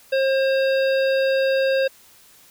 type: harmonic tone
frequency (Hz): 535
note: C5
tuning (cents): +38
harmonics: 1 / 3 / 5 / 7 / 9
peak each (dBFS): -17 / -27 / -31 / -34 / -36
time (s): 0.12-1.88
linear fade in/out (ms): 10
effects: white hiss -51 dBFS RMS until 2.5 s